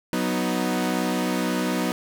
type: chord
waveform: sawtooth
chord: B major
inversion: second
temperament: equal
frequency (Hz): 185 / 246.9 / 311.1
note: F#3 / B3 / D#4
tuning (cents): 0 / 0 / 0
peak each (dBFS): -23 / -22 / -24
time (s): 0.13-1.92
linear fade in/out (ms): 0
effects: none